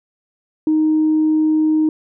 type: tone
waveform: sine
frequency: 311.1 Hz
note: D#4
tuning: in tune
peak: -11 dBFS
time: 0.67-1.89 s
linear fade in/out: 2 ms
effects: tanh soft clip ceiling -8 dBFS

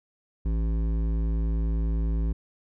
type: tone with hard clipping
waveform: sine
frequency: 55 Hz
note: A1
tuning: in tune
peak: -25 dBFS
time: 0.45-2.33 s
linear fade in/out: 10 ms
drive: 12 dB
effects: none

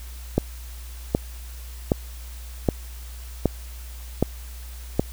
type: click train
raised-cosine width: 2 ms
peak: -4 dBFS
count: 7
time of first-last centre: 0.38-4.995 s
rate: 1.3 Hz
effects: added 60 Hz sine -35 dBFS peak until 5.12 s + white hiss -46 dBFS RMS until 5.12 s

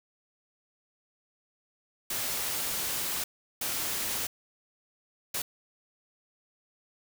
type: noise bursts at uneven times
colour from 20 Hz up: white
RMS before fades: -32 dBFS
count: 3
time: 2.1-3.24 / 3.61-4.27 / 5.34-5.42 s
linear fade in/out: 5 ms
effects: none

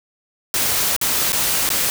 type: noise with dropouts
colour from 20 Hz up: white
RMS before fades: -19 dBFS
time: 0.54-1.9 s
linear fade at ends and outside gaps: 1 ms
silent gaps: 0.964-1.013 / 1.321-1.329 / 1.691-1.702 s
effects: none

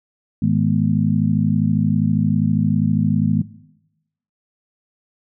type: harmonic tone with a mistuned harmonic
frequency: 52.5 Hz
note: G#1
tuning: 19 cents sharp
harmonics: 2 / 3 / 4 / 5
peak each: -23 / -18 / -18 / -22 dBFS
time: 0.42-3.42 s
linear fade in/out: 5 ms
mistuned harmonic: 5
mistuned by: -120 cents
effects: noise-tail reverb RT60 0.9 s tail -18 dB re dry

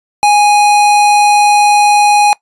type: tone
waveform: square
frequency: 828 Hz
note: G#5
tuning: 5 cents flat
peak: -6 dBFS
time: 0.23-2.33 s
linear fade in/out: 0 ms
effects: noise-tail reverb RT60 0.1 s tail -21 dB re dry + resampled to 24000 Hz

